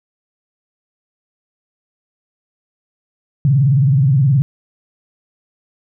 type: tone with vibrato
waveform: sine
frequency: 135.9 Hz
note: C#3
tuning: 34 cents flat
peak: -9 dBFS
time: 3.45-4.42 s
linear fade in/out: 0 ms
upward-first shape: sine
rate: 19 Hz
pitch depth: 190 cents each way
effects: none